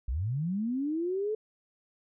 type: linear sweep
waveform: sine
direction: up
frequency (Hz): 51.91 to 440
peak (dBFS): -28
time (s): 0.08-1.35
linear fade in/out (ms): 5
effects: none

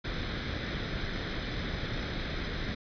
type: noise with comb filter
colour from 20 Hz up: pink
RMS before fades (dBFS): -34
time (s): 0.04-2.75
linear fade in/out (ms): 10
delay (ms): 0.54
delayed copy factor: +0.55
effects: resampled to 11025 Hz

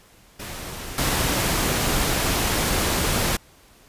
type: noise with level steps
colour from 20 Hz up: pink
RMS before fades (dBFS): -34 / -22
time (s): 0.39-3.37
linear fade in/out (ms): 10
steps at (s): 0.98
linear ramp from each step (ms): 2
effects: pink hiss -53 dBFS RMS until 3.88 s + resampled to 32000 Hz

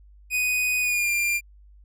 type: tone with pitch glide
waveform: 45% pulse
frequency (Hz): 2489 to 2390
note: D#7 to D7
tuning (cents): 0 to +30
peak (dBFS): -21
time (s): 0.3-1.41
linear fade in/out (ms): 50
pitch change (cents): -70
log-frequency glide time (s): 0.8-1.11
effects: added 50 Hz sine -48 dBFS peak until 1.84 s

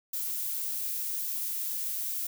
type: noise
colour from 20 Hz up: violet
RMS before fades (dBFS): -33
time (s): 0.13-2.27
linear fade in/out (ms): 5
effects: none

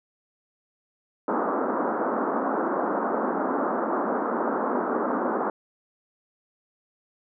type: band-pass noise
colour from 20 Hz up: pink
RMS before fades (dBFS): -26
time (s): 1.28-5.5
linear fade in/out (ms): 2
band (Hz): 220 to 1400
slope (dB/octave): 48
effects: none

